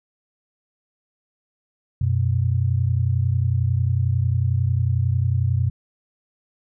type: tone pair together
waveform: sine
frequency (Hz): 92.5 / 123.59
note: F#2 / B2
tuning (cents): 0 / +2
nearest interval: perfect fourth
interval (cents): 502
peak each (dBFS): -20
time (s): 2.01-5.7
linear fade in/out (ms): 5
effects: none